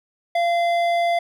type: tone with hard clipping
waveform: triangle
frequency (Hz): 688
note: F5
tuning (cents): -26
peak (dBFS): -19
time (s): 0.35-1.19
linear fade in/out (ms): 5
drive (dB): 14
effects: none